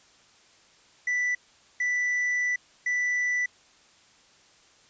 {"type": "tone bursts at uneven times", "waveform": "triangle", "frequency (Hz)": 1975.5, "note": "B6", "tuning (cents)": 0, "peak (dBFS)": -22, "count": 3, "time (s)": [[1.07, 1.35], [1.8, 2.56], [2.86, 3.46]], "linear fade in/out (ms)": 5, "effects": ["white hiss -58 dBFS RMS until 4.89 s", "resampled to 16000 Hz"]}